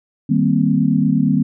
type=chord; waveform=sine; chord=C minor seventh; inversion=first; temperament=equal; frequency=155.56 / 196 / 233.1 / 261.6 Hz; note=Eb3 / G3 / Bb3 / C4; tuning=0 / 0 / 0 / 0 cents; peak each=-18 dBFS; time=0.29-1.43 s; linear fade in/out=10 ms; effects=none